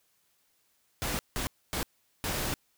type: noise bursts at uneven times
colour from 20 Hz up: pink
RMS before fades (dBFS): -32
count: 4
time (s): 1.02-1.19 / 1.36-1.47 / 1.73-1.83 / 2.24-2.54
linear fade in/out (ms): 0
effects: white hiss -71 dBFS RMS until 2.77 s